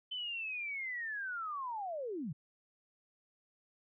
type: linear sweep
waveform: sine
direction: down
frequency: 3066 to 127 Hz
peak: -37 dBFS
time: 0.11-2.33 s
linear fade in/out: 10 ms
effects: none